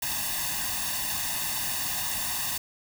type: noise with comb filter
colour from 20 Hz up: white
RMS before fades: -30 dBFS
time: 0.02-2.58 s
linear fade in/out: 5 ms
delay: 1.1 ms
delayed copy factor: +0.95
effects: none